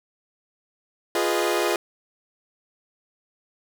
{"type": "chord", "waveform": "sawtooth", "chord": "F half-diminished seventh", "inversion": "none", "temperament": "equal with one note detuned", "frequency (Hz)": [349.2, 415.3, 493.9, 617.6], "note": ["F4", "Ab4", "Cb5", "Eb5"], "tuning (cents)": [0, 0, 0, -13], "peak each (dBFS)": [-21, -22, -25, -24], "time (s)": [1.15, 1.76], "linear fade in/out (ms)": 2, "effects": []}